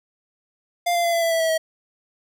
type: tone with pitch steps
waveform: square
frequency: 698.5 / 690.1 / 681.8 / 673.5 / 665.4 / 657.4 / 649.5 / 641.6 Hz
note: F5 / F5 / F5 / E5 / E5 / E5 / E5 / E5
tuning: 0 / -21 / -42 / +37 / +16 / -5 / -26 / -47 cents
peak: -19 dBFS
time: 0.86-1.58 s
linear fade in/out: 10 ms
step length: 90 ms
effects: none